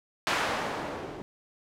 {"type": "noise with low-pass filter sweep", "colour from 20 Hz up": "blue", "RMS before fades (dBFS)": -32, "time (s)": [0.27, 1.22], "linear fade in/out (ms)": 0, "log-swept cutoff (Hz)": [1700, 330], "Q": 0.74, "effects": []}